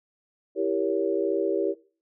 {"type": "chord", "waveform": "sine", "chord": "E diminished seventh", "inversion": "none", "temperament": "equal with one note detuned", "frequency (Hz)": [329.6, 392, 466.2, 560.5], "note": ["E4", "G4", "Bb4", "Db5"], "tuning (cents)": [0, 0, 0, 19], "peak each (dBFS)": [-29, -26, -29, -30], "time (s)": [0.55, 1.75], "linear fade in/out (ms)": 50, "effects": ["noise-tail reverb RT60 0.4 s tail -20 dB re dry"]}